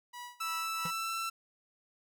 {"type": "tone with tremolo", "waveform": "sawtooth", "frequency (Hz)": 974, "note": "B5", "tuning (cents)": -24, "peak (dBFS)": -38, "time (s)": [0.13, 0.91], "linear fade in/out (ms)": 10, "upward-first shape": "sine", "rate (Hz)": 3, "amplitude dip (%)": 90}
{"type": "tone with pitch glide", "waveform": "sawtooth", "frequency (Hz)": [1319, 1338.2], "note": ["E6", "E6"], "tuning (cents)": [1, 26], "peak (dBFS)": -30, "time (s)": [0.4, 1.3], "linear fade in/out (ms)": 10, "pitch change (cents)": 25, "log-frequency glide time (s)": [0.78, 1.15]}
{"type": "tone with exponential decay", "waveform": "square", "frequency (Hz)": 167.6, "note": "E3", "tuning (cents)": 29, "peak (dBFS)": -35, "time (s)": [0.85, 0.93], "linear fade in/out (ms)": 5, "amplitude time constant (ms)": 16}
{"effects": []}